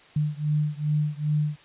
sine beating tone pair, 149.2 / 151.7 Hz, D3 / D#3, +28 / -44 cents, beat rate 2.5 Hz, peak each -25 / -26 dBFS, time 0.16-1.56 s, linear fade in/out 5 ms, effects white hiss -52 dBFS RMS until 1.64 s + resampled to 8000 Hz

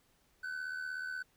triangle tone with amplitude modulation, 1511 Hz, F#6, 36 cents sharp, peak -33 dBFS, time 0.43-1.23 s, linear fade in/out 10 ms, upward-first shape sine, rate 76.5 Hz, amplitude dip 60%, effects pink hiss -71 dBFS RMS until 1.36 s

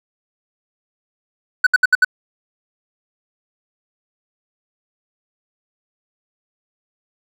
triangle tone bursts, 1496 Hz, F#6, 19 cents sharp, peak -6 dBFS, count 5, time 1.64-2.047 s, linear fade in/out 5 ms, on 27 ms, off 68 ms, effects none

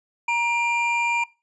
triangle tone pair together, 943.1 / 2386 Hz, A#5 / D7, +20 / +27 cents, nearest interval octave + major third, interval 1607 cents, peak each -21 dBFS, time 0.28-1.24 s, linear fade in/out 5 ms, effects noise-tail reverb RT60 0.3 s tail -22 dB re dry + resampled to 24000 Hz

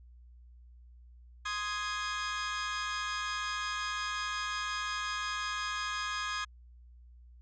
sawtooth chord, Ab major, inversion first, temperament equal, 1046.5 / 1244.5 / 1661.2 Hz, C6 / Eb6 / Ab6, 0 / 0 / 0 cents, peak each -37 / -33 / -33 dBFS, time 1.45-6.45 s, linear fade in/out 10 ms, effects added 60 Hz sine -52 dBFS peak until 7.41 s + resampled to 16000 Hz

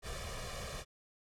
pink noise with comb filter, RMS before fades -42 dBFS, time 0.02-0.85 s, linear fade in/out 50 ms, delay 1.7 ms, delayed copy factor +0.8, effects low-pass 9000 Hz 12 dB/octave

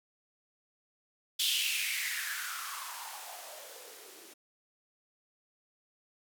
violet noise with band-pass filter sweep, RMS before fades -37 dBFS, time 1.39-4.34 s, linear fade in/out 10 ms, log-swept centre 3400 to 320 Hz, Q 5.2, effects none

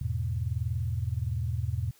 sine chord, E major, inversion none, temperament equal, 82.41 / 103.83 / 123.47 Hz, E2 / G#2 / B2, 0 / 0 / 0 cents, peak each -32 dBFS, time 0.01-1.91 s, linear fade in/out 5 ms, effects white hiss -61 dBFS RMS until 1.99 s

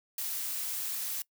blue noise, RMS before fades -35 dBFS, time 0.18-1.22 s, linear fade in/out 2 ms, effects noise-tail reverb RT60 0.1 s tail -22 dB re dry

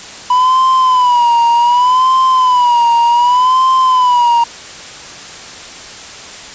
triangle tone with vibrato, 987.8 Hz, B5, in tune, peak -5 dBFS, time 0.3-4.44 s, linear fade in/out 5 ms, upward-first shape sine, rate 0.66 Hz, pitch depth 92 cents each way, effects white hiss -30 dBFS RMS until 6.54 s + resampled to 16000 Hz

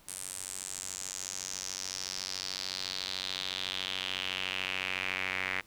sawtooth tone with band-pass filter sweep, 93.8 Hz, F#2, 24 cents sharp, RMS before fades -37 dBFS, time 0.08-5.61 s, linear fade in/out 5 ms, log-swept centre 9300 to 2100 Hz, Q 3.7, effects pink hiss -60 dBFS RMS until 5.66 s

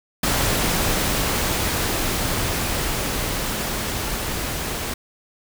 pink noise with level ramp, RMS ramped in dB -20 to -27 dBFS, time 0.23-4.94 s, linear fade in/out 5 ms, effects none

